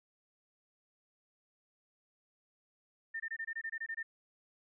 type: tone bursts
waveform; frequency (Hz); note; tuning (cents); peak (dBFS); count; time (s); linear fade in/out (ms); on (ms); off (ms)
sine; 1807; A6; +46; -36; 11; 3.14-4.03; 10; 60; 23
effects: none